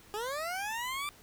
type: linear sweep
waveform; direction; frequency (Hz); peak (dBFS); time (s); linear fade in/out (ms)
20% pulse; up; 405.7 to 1189; -29; 0.14-1.09; 0
effects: pink hiss -57 dBFS RMS until 1.22 s